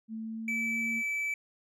sine tone with pitch glide, 221.9 to 227.2 Hz, A3 to A#3, +15 to -44 cents, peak -35 dBFS, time 0.08-1.03 s, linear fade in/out 50 ms, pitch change +41 cents, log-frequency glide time 0.21-0.79 s
triangle tone, 2309 Hz, D7, 30 cents flat, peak -28 dBFS, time 0.48-1.34 s, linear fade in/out 2 ms
effects none

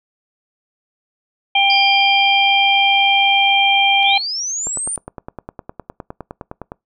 harmonic tone, 793 Hz, G5, 20 cents sharp, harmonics 1 / 3 / 4, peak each -15 / -15 / -15 dBFS, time 1.55-4.18 s, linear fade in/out 5 ms
sine tone with exponential decay, 4836 Hz, D8, 50 cents sharp, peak -17 dBFS, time 1.7-3.54 s, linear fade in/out 1 ms, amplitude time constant 400 ms
sine linear sweep, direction up, 3152 to 9260 Hz, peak -20 dBFS, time 4.03-4.96 s, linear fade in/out 0 ms
click train, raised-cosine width 1 ms, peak -15 dBFS, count 21, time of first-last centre 4.67-6.719 s, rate 9.76 Hz
effects noise-tail reverb RT60 0.2 s tail -25 dB re dry

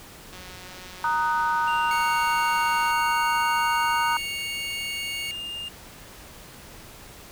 click train, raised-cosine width 0.2 ms, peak -26 dBFS, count 473, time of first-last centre 0.33-2.909 s, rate 183 Hz
sine chord, D# minor, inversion second, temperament just, 933.4 / 1244.5 / 1493.4 Hz, A#5 / D#6 / F#6, +2 / 0 / +16 cents, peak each -23 / -27 / -28 dBFS, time 1.04-4.17 s, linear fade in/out 2 ms
triangle tone with pitch glide, 2786 to 2815 Hz, F7 to F7, -5 to +13 cents, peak -30 dBFS, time 1.67-5.69 s, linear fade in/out 10 ms, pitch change +18 cents, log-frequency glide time 2.93-5.1 s
sawtooth tone, 2217 Hz, C#7, in tune, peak -28 dBFS, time 1.91-5.31 s, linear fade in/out 0 ms
effects pink hiss -45 dBFS RMS until 7.31 s

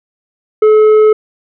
sine tone with tanh clipping, 430 Hz, A4, 40 cents flat, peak -5 dBFS, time 0.62-1.13 s, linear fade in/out 5 ms, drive 6 dB, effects none

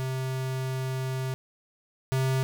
square tone pair in turn, 130.9 / 131.81 Hz, C3 / C3, +1 / +13 cents, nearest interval unison, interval 12 cents, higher second, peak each -29 / -24 dBFS, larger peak second, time 0-1.34 / 2.12-2.43 s, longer first, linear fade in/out 0 ms, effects none

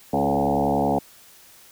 sine tone with frequency modulation, 493.6 Hz, B4, 1 cent flat, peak -18 dBFS, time 0.13-0.99 s, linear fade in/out 5 ms, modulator 70.6 Hz, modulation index 4.8, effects white hiss -50 dBFS RMS until 1.71 s

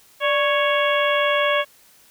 harmonic tone with a mistuned harmonic, 554.4 Hz, C#5, in tune, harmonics 1 / 2 / 3 / 4 / 5 / 6, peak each -20 / -23 / -25 / -26 / -27 / -28 dBFS, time 0.2-1.65 s, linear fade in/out 50 ms, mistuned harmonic 1, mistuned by +94 cents, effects white hiss -53 dBFS RMS until 2.1 s

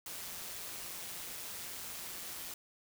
white noise with amplitude modulation, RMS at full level -42 dBFS, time 0.06-2.54 s, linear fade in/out 2 ms, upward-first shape sine, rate 175 Hz, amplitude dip 45%, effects none

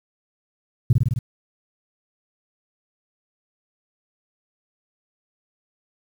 sine tone with echo, 120.8 Hz, B2, 38 cents flat, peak -9 dBFS, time 0.9-0.93 s, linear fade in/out 5 ms, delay 52 ms, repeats 5, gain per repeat -2 dB, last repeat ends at 1.19 s, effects tanh soft clip ceiling -7 dBFS + 8-bit

